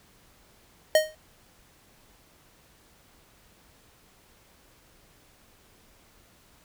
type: tone with exponential decay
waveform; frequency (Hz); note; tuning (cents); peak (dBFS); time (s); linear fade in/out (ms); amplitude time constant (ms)
square; 622; D#5; -1; -14; 0.95-1.15; 2; 42
effects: pink hiss -59 dBFS RMS until 6.64 s